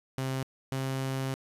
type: tone pair in turn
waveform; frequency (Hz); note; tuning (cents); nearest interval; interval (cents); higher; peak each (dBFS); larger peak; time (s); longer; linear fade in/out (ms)
sawtooth; 132.4 / 133.32; C3 / C3; +21 / +33; unison; 12; second; -26; neither; 0.18-0.43 / 0.72-1.34; second; 0
effects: resampled to 32000 Hz + 9-bit